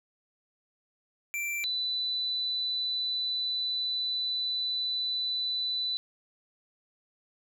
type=tone pair in turn; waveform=square / sine; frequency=2349 / 3987 Hz; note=D7 / B7; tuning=0 / +16 cents; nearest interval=major sixth; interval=916 cents; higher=second; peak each=-31 / -28 dBFS; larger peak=second; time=1.34-1.64 / 1.64-5.97 s; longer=second; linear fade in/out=0 ms; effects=none